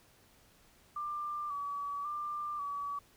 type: tone with vibrato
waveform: sine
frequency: 1165 Hz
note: D6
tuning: 14 cents flat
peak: -35 dBFS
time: 0.96-2.99 s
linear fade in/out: 5 ms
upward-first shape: square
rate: 0.92 Hz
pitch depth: 36 cents each way
effects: pink hiss -64 dBFS RMS until 3.16 s